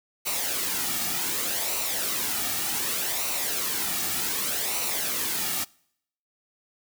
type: noise with flanger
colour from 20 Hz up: white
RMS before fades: -28 dBFS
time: 0.25-5.65 s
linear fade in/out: 20 ms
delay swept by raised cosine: 0.59 to 1.99 ms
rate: 0.66 Hz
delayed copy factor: -0.55
effects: noise-tail reverb RT60 0.7 s tail -25 dB re dry